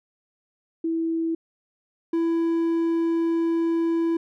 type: tone pair in turn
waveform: sine / triangle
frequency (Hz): 328 / 332.2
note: E4 / E4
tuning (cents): -9 / +13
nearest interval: unison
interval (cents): 22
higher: second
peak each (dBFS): -22 / -18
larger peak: second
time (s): 0.84-1.35 / 2.13-4.17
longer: second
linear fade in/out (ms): 5
effects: none